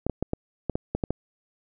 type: clicks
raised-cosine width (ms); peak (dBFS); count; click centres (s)
2; -12; 9; 0.066 / 0.097 / 0.226 / 0.334 / 0.697 / 0.755 / 0.95 / 1.038 / 1.106
effects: none